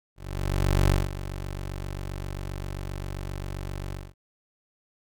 20% pulse tone with ADSR envelope, 47.56 Hz, F#1, 48 cents sharp, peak -13 dBFS, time 0.16-4.14 s, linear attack 740 ms, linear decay 190 ms, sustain -14 dB, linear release 220 ms, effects none

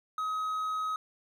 triangle tone, 1268 Hz, D#6, 32 cents sharp, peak -28 dBFS, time 0.18-0.96 s, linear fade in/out 2 ms, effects none

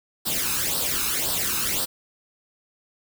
white noise with flanger, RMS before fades -25 dBFS, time 0.25-1.86 s, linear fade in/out 20 ms, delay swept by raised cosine 0.22 to 0.79 ms, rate 1.9 Hz, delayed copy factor +0.7, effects none

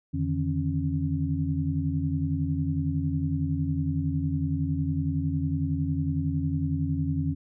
sine tone cluster, 86.2 / 146.5 / 157.4 / 272.6 Hz, F2 / D3 / D#3 / C#4, -22 / -4 / +20 / -29 cents, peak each -30 dBFS, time 0.13-7.35 s, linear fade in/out 20 ms, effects none

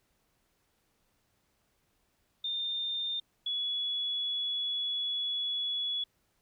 sine tone pair in turn, 3617 / 3390 Hz, A7 / G#7, +47 / +35 cents, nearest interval minor second, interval 112 cents, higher first, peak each -31 / -30 dBFS, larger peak second, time 2.44-3.2 / 3.46-6.04 s, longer second, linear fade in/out 5 ms, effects pink hiss -74 dBFS RMS until 6.41 s

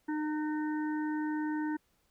harmonic tone with a mistuned harmonic, 305.3 Hz, D#4, 33 cents flat, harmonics 1 / 3 / 5 / 6, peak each -31 / -41 / -45 / -47 dBFS, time 0.08-1.77 s, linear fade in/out 10 ms, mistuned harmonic 5, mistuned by -17 cents, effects pink hiss -73 dBFS RMS until 2.1 s

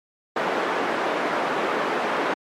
pink band-pass noise, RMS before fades -24 dBFS, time 0.36-2.34 s, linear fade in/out 5 ms, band 340 to 1600 Hz, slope 12 dB/octave, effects high-pass 200 Hz 12 dB/octave + MP3 64 kbps

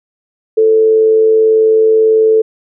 sine tone with amplitude modulation, 440 Hz, A4, in tune, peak -4 dBFS, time 0.57-2.42 s, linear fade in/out 10 ms, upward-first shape sine, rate 98.3 Hz, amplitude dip 35%, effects none

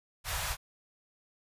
pink band-stop noise, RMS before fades -34 dBFS, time 0.24-0.57 s, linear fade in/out 50 ms, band 110 to 670 Hz, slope 24 dB/octave, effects resampled to 32000 Hz

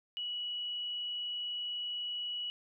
sine tone, 2932 Hz, F#7, 16 cents flat, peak -35 dBFS, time 0.17-2.5 s, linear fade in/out 0 ms, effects none

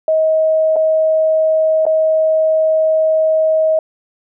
sine tone with dropouts, 633 Hz, D#5, 30 cents sharp, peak -10 dBFS, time 0.08-3.79 s, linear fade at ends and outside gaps 2 ms, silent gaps 0.759-0.764 / 1.854-1.865 s, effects none

